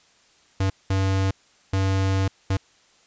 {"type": "tone bursts at uneven times", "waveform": "square", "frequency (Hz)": 96.2, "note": "G2", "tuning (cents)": -32, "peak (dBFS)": -20, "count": 4, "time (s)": [[0.6, 0.7], [0.9, 1.31], [1.73, 2.28], [2.5, 2.57]], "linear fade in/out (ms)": 5, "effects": ["white hiss -58 dBFS RMS until 3.06 s", "resampled to 16000 Hz"]}